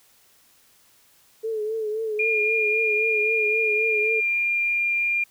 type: tone with vibrato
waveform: sine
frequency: 435.6 Hz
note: A4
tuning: 17 cents flat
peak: -24 dBFS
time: 1.43-4.21 s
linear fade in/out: 20 ms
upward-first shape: triangle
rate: 3.8 Hz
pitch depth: 67 cents each way
type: tone with pitch glide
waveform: sine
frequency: 2417 to 2399 Hz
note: D7 to D7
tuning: +49 to +36 cents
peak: -20 dBFS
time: 2.19-5.24 s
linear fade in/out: 5 ms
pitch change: -13 cents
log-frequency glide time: 3.7-4.19 s
effects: white hiss -58 dBFS RMS until 5.3 s